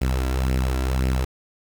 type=tone with flanger; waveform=sawtooth; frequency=64.6 Hz; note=C2; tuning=21 cents flat; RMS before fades=-22 dBFS; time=0.01-1.25 s; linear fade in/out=10 ms; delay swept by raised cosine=0.38 to 3.08 ms; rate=1.9 Hz; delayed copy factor=+0.6; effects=7-bit